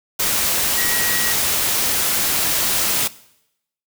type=tone in noise; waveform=sine; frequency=1910 Hz; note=A#6; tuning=42 cents sharp; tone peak=-24 dBFS; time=0.77-1.33 s; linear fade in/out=10 ms; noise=white; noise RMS=-19 dBFS; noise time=0.19-3.08 s; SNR=-8 dB; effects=noise-tail reverb RT60 0.8 s tail -19 dB re dry